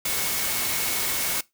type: tone in noise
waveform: sine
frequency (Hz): 2200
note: C#7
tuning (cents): -14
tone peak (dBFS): -36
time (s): 0.05-1.41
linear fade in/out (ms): 5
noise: white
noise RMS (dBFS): -26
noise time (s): 0.05-1.41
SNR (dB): -13
effects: noise-tail reverb RT60 0.2 s tail -21 dB re dry